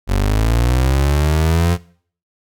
30% pulse linear sweep, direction up, 45.87 to 88.2 Hz, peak -10 dBFS, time 0.07-1.78 s, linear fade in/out 50 ms, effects noise-tail reverb RT60 0.5 s tail -20 dB re dry

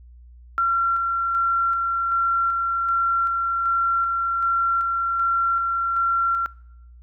sine tone with tremolo, 1366 Hz, F6, 39 cents flat, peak -17 dBFS, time 0.58-6.46 s, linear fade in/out 0 ms, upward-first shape square, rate 1.3 Hz, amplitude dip 25%, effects noise-tail reverb RT60 0.8 s tail -24 dB re dry + added 60 Hz sine -43 dBFS peak until 7.02 s

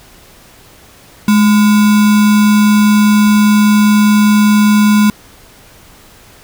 sine tone with sample-and-hold, 210 Hz, G#3, 19 cents sharp, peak -5 dBFS, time 1.28-5.1 s, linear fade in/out 2 ms, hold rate 1225 Hz, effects pink hiss -41 dBFS RMS until 6.43 s

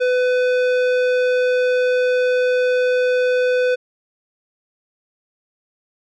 square tone with low-pass filter, 501 Hz, B4, 25 cents sharp, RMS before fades -17 dBFS, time 0-3.76 s, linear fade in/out 20 ms, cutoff 2900 Hz, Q 0.67, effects none

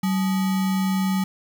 sine tone with sample-and-hold, 190.1 Hz, F#3, 47 cents sharp, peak -19 dBFS, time 0.03-1.24 s, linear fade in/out 5 ms, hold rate 1050 Hz, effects none

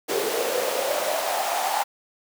pink noise with high-pass filter sweep, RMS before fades -25 dBFS, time 0.08-1.84 s, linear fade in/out 20 ms, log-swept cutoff 410 to 830 Hz, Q 6.4, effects none

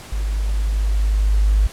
sine tone with level ramp, 51.2 Hz, G#1, 24 cents flat, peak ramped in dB -19 to -11 dBFS, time 0.12-1.67 s, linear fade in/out 5 ms, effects pink hiss -38 dBFS RMS until 1.72 s + low-pass 11000 Hz 12 dB/octave

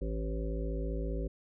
harmonic tone with a mistuned harmonic, 55 Hz, A1, in tune, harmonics 1 / 3 / 5 / 7 / 9 / 10, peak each -33 / -41 / -43 / -42 / -44 / -46 dBFS, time 0.01-1.28 s, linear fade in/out 10 ms, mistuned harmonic 1, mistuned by -63 cents, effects none

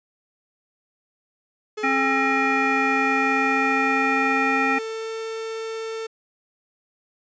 45% pulse tone with pitch glide, 427.3 to 447.3 Hz, G#4 to A4, +49 to +28 cents, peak -28 dBFS, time 1.77-6.07 s, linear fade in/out 10 ms, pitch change +79 cents, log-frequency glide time 2.52-5.13 s
harmonic tone, 268.5 Hz, C4, 45 cents sharp, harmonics 1 / 3 / 5 / 7 / 9, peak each -25 / -25 / -25 / -25 / -25 dBFS, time 1.83-4.79 s, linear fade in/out 10 ms
effects resampled to 16000 Hz

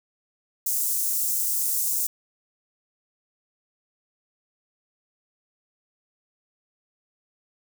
white high-pass noise, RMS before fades -25 dBFS, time 0.66-2.07 s, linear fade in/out 5 ms, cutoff 6700 Hz, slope 24 dB/octave, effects none

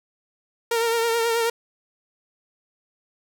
sawtooth tone with vibrato, 461.3 Hz, A#4, 18 cents flat, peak -16 dBFS, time 0.71-1.5 s, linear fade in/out 5 ms, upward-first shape triangle, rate 9.3 Hz, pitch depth 42 cents each way, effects none

